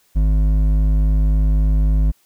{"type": "tone with hard clipping", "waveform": "triangle", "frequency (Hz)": 51.8, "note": "G#1", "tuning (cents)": -4, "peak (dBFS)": -14, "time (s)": [0.15, 2.12], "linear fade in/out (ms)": 20, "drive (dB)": 12, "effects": ["white hiss -59 dBFS RMS until 2.25 s"]}